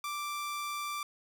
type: tone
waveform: sawtooth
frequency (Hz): 1174.7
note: D6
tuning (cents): 0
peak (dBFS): -31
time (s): 0.04-1.03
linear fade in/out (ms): 2
effects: 12-bit